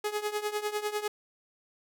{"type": "tone with tremolo", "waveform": "sawtooth", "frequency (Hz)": 419.6, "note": "G#4", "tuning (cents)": 18, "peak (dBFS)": -23, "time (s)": [0.04, 1.08], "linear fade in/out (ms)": 5, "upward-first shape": "triangle", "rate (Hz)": 10, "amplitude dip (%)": 85, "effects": []}